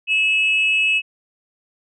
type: tone pair together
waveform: sine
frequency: 2600 / 2907 Hz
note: E7 / F#7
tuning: -24 / -31 cents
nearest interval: major second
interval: 193 cents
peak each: -14 / -22 dBFS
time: 0.07-1.02 s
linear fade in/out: 50 ms
effects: tanh soft clip ceiling -10 dBFS